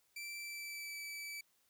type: tone with pitch glide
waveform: sawtooth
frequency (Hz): 2339 to 2307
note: D7 to D7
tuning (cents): -8 to -31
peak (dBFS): -40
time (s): 0.16-1.41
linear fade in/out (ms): 5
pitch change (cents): -23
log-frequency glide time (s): 0.36-0.97
effects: white hiss -75 dBFS RMS until 1.69 s